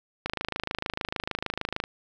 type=click train; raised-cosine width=0.3 ms; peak=-12 dBFS; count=43; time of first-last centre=0.26-1.839 s; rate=26.6 Hz; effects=none